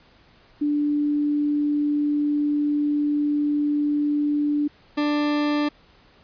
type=tone pair in turn; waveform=sine / 40% pulse; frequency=293.7 / 295.1 Hz; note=D4 / D4; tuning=0 / +8 cents; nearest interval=unison; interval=8 cents; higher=second; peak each=-19 dBFS; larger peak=neither; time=0.61-4.68 / 4.97-5.69 s; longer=first; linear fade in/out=10 ms; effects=pink hiss -55 dBFS RMS until 6.23 s + resampled to 11025 Hz